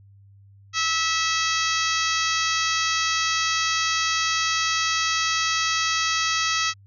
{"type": "harmonic tone", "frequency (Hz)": 650, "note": "E5", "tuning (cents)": -24, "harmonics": [2, 3, 4, 5, 6, 7, 8, 9, 10], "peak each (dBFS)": [-26, -28, -29, -30, -31, -31, -32, -33, -33], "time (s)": [0.73, 6.74], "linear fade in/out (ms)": 50, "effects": ["added 99 Hz sine -48 dBFS peak until 6.86 s"]}